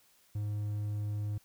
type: tone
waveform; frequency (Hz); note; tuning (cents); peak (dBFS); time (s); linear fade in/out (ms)
triangle; 104.3; G#2; +8; -30; 0.35-1.38; 5
effects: white hiss -66 dBFS RMS until 1.44 s